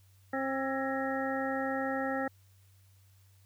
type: harmonic tone with a mistuned harmonic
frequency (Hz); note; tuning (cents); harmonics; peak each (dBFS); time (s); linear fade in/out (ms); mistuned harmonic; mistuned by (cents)
267.3; C4; +37; 1 / 2 / 3 / 5 / 6 / 7; -35 / -35 / -37 / -40 / -44 / -39; 0.33-2.28; 5; 6; +71
effects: added 96 Hz sine -59 dBFS peak until 3.45 s + white hiss -69 dBFS RMS until 3.45 s